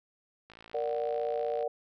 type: click train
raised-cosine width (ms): 0.3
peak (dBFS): -34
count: 64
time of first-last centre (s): 0.5-1.627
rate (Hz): 55.9
type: chord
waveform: sine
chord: Bb augmented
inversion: none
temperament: equal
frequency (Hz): 466.2 / 587.3 / 740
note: Bb4 / D5 / F#5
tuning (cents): 0 / 0 / 0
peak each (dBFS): -32 / -33 / -36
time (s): 0.74-1.68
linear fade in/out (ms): 5
effects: none